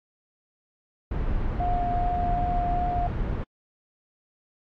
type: noise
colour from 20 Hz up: brown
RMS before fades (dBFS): -27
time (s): 1.11-3.44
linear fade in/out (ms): 5
type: tone with vibrato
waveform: sine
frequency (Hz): 709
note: F5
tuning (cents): +26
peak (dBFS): -25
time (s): 1.6-3.07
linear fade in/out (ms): 2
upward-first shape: sine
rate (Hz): 2.6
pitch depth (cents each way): 8
effects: low-pass 2000 Hz 12 dB/octave + AAC 64 kbps